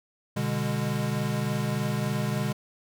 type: chord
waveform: square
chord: G# diminished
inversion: first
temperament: equal with one note detuned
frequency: 123.47 / 146.83 / 203.8 Hz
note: B2 / D3 / G#3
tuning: 0 / 0 / -32 cents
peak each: -31 dBFS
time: 0.36-2.53 s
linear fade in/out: 10 ms
effects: none